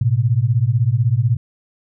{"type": "beating tone pair", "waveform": "sine", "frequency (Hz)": [110, 126], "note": ["A2", "B2"], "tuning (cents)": [0, 35], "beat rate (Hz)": 16, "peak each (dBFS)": -16, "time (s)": [0.01, 1.37], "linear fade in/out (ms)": 5, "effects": []}